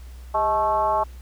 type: tone with frequency modulation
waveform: sine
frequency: 865 Hz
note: A5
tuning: 30 cents flat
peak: -18 dBFS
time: 0.34-1.04 s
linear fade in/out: 10 ms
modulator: 231 Hz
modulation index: 1.2
effects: added 62 Hz sine -37 dBFS peak until 1.21 s + pink hiss -53 dBFS RMS until 1.21 s